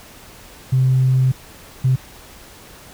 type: tone bursts at uneven times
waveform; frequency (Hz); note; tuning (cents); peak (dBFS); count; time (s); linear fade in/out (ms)
sine; 130; C3; -11; -11; 2; 0.72-1.32 / 1.84-1.96; 10
effects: tanh soft clip ceiling -7 dBFS + pink hiss -42 dBFS RMS until 2.93 s